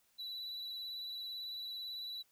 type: tone with vibrato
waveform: triangle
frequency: 3951 Hz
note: B7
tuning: in tune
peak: -40 dBFS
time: 0.18-2.23 s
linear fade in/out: 20 ms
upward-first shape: sine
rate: 18 Hz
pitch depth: 22 cents each way
effects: white hiss -73 dBFS RMS until 2.31 s